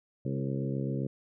harmonic tone with a mistuned harmonic, 67.6 Hz, C#2, 43 cents flat, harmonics 2 / 3 / 4 / 5 / 6 / 7 / 8, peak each -32 / -36 / -38 / -40 / -42 / -43 / -44 dBFS, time 0.25-1.07 s, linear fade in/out 5 ms, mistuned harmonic 6, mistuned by +16 cents, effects none

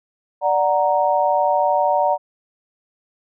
sine chord, D augmented, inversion none, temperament equal, 587.3 / 740 / 932.3 Hz, D5 / F#5 / A#5, 0 / 0 / 0 cents, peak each -19 dBFS, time 0.41-2.18 s, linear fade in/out 50 ms, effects none

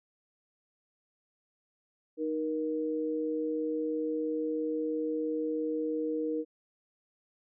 sine tone pair together, 310 / 473 Hz, D#4 / A#4, -6 / +25 cents, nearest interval perfect fifth, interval 731 cents, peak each -32 / -32 dBFS, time 2.17-6.45 s, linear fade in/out 50 ms, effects none

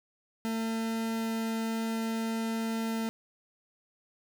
40% pulse tone, 225.1 Hz, A3, 40 cents sharp, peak -29 dBFS, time 0.45-3.09 s, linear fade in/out 0 ms, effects 10-bit

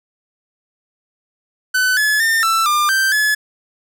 45% pulse tone with pitch steps, 1508 / 1711 / 1809 / 1331 / 1199 / 1563 / 1710 Hz, F#6 / A6 / A6 / E6 / D6 / G6 / A6, +32 / -49 / +48 / +16 / +36 / -6 / -50 cents, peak -13 dBFS, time 1.74-3.35 s, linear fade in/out 10 ms, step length 230 ms, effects none

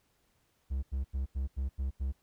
triangle tone bursts, 66.9 Hz, C2, 39 cents sharp, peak -28 dBFS, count 7, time 0.7-2.126 s, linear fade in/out 20 ms, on 130 ms, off 86 ms, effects pink hiss -73 dBFS RMS until 2.22 s

